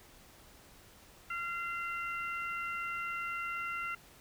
harmonic tone, 688 Hz, F5, 26 cents flat, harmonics 2 / 3 / 4, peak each -37 / -41 / -43 dBFS, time 1.3-3.95 s, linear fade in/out 5 ms, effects pink hiss -58 dBFS RMS until 4.2 s

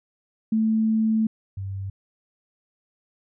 sine tone pair in turn, 220.3 / 97.23 Hz, A3 / G2, +2 / -14 cents, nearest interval octave + major second, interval 1416 cents, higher first, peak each -18 / -28 dBFS, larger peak first, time 0.52-1.27 / 1.57-1.9 s, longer first, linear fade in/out 5 ms, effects none

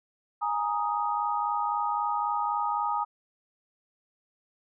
sine chord, Ab suspended second, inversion none, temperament just, 830.6 / 934.4 / 1245.9 Hz, Ab5 / Bb5 / Eb6, 0 / +4 / +2 cents, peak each -30 dBFS, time 0.41-3.05 s, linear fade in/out 20 ms, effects none

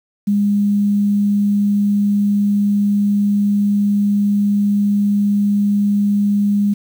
sine tone with quantisation, 203.8 Hz, G#3, 32 cents flat, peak -12 dBFS, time 0.27-6.74 s, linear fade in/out 10 ms, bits 7, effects none

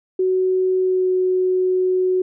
sine tone with pitch glide, 372.5 to 369.5 Hz, F#4 to F#4, +12 to -2 cents, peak -15 dBFS, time 0.19-2.22 s, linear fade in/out 5 ms, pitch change -14 cents, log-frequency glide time 0.8-1.1 s, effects none

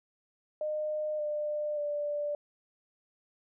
sine tone with pitch steps, 610 / 598.5 / 587.2 Hz, D#5 / D5 / D5, -34 / +33 / 0 cents, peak -30 dBFS, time 0.61-2.35 s, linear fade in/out 2 ms, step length 580 ms, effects none

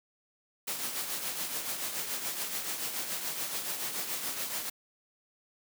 white noise with tremolo, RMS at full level -33 dBFS, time 0.67-4.7 s, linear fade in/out 10 ms, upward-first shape triangle, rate 7 Hz, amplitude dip 55%, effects high-pass 150 Hz 12 dB/octave

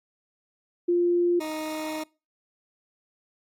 sine / 20% pulse tone pair in turn, 349.2 / 311.1 Hz, F4 / D#4, 0 / 0 cents, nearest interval major second, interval 200 cents, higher first, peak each -19 / -25 dBFS, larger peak first, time 0.88-1.4 / 1.4-2.04 s, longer second, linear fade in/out 10 ms, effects noise-tail reverb RT60 0.3 s tail -24 dB re dry + AAC 48 kbps

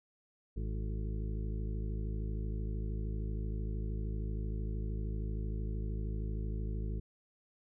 harmonic tone with a mistuned harmonic, 53 Hz, G#1, 36 cents sharp, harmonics 1 / 2 / 3 / 4 / 6 / 7 / 8, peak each -35 / -41 / -45 / -47 / -51 / -52 / -53 dBFS, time 0.56-7 s, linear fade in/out 10 ms, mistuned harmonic 8, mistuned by +61 cents, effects none

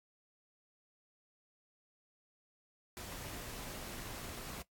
pink noise with amplitude modulation, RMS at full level -45 dBFS, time 2.97-4.62 s, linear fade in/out 0 ms, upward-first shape sine, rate 296 Hz, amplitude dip 25%, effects noise-tail reverb RT60 0.1 s tail -17 dB re dry + AAC 64 kbps

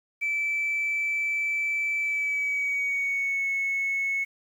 sine tone with pitch glide, 2319 to 2198 Hz, D7 to C#7, -22 to -15 cents, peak -23 dBFS, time 0.21-4.25 s, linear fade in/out 20 ms, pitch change -93 cents, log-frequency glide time 2-3.48 s, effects tanh soft clip ceiling -21 dBFS + 9-bit

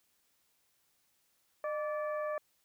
harmonic tone with a mistuned harmonic, 581 Hz, D5, 19 cents flat, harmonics 1 / 2 / 3 / 4, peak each -34 / -40 / -46 / -55 dBFS, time 1.64-2.38 s, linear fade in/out 2 ms, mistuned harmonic 1, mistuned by +76 cents, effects white hiss -74 dBFS RMS until 2.64 s

